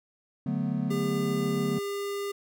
triangle chord, B minor seventh, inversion first, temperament equal, 146.83 / 185 / 220 / 246.9 Hz, D3 / F#3 / A3 / B3, 0 / 0 / 0 / 0 cents, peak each -30 dBFS, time 0.46-1.79 s, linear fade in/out 5 ms
square tone, 402.4 Hz, G4, 45 cents sharp, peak -31 dBFS, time 0.9-2.32 s, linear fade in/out 10 ms
effects none

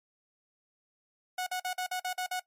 sawtooth tone bursts, 734 Hz, F#5, 14 cents flat, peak -27 dBFS, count 8, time 1.38-2.397 s, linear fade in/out 5 ms, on 86 ms, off 47 ms, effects noise-tail reverb RT60 0.1 s tail -18 dB re dry + MP3 64 kbps

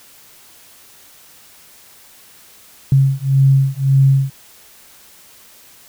sine beating tone pair, 134.9 / 136.7 Hz, C#3 / C#3, -47 / -24 cents, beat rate 1.8 Hz, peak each -13 dBFS, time 2.92-4.3 s, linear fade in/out 2 ms, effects white hiss -45 dBFS RMS until 5.88 s

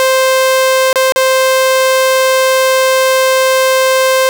sawtooth tone with dropouts, 523.3 Hz, C5, in tune, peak -4 dBFS, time 0-4.29 s, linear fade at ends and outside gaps 0 ms, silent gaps 0.929-0.958 / 1.122-1.16 s, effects none

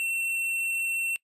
sine tone with hard clipping, 2707 Hz, E7, 45 cents sharp, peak -28 dBFS, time 0-1.16 s, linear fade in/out 0 ms, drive 11 dB, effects noise-tail reverb RT60 0.1 s tail -22 dB re dry + resampled to 32000 Hz

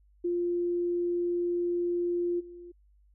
sine tone with level steps, 349.2 Hz, F4, in tune, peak -26 / -43 dBFS, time 0.24-2.72 s, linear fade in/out 10 ms, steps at 2.39 s, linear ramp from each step 20 ms, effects added 50 Hz sine -59 dBFS peak until 3.14 s

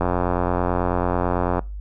click train, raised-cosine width 1 ms, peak -7 dBFS, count 142, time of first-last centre 0.01-1.592 s, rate 89.1 Hz, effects noise-tail reverb RT60 0.3 s tail -24 dB re dry + added 50 Hz sine -29 dBFS peak until 1.8 s

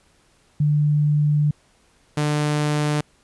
sine / sawtooth tone pair in turn, 148.5 / 149.14 Hz, D3 / D3, +20 / +27 cents, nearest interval unison, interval 7 cents, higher second, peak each -15 dBFS, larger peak neither, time 0.6-1.51 / 2.17-3.01 s, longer first, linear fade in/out 5 ms, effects pink hiss -59 dBFS RMS until 3.23 s + resampled to 24000 Hz

